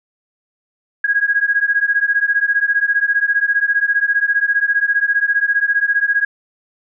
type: beating tone pair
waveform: sine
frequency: 1638 / 1653 Hz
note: G#6 / G#6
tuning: -24 / -9 cents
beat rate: 15 Hz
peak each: -16 dBFS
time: 1.04-6.25 s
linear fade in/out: 5 ms
effects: none